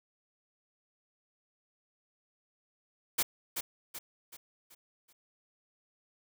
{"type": "noise with echo", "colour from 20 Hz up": "white", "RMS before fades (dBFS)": -28, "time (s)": [3.18, 3.23], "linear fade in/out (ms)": 10, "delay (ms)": 380, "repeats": 5, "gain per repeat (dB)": -7, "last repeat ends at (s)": 5.13, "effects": []}